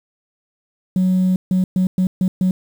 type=tone bursts at uneven times; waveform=sine; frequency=185 Hz; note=F#3; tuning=in tune; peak=-11 dBFS; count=6; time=0.96-1.36 / 1.51-1.64 / 1.76-1.87 / 1.98-2.07 / 2.21-2.28 / 2.41-2.51 s; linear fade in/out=2 ms; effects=tanh soft clip ceiling -11 dBFS + 7-bit